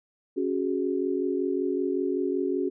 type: chord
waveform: sine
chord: C# suspended fourth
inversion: none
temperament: equal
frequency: 277.2 / 370 / 415.3 Hz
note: C#4 / F#4 / G#4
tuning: 0 / 0 / 0 cents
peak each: -29 / -27 / -31 dBFS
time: 0.36-2.7 s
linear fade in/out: 20 ms
effects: none